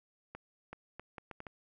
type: accelerating click train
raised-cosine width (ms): 0.5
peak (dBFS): -29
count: 7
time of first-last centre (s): 0.35-1.468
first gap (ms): 380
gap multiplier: 0.7
effects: none